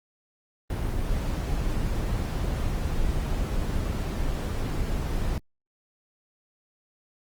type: noise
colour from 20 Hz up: brown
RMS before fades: -27 dBFS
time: 0.7-5.38 s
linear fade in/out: 2 ms
effects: Opus 24 kbps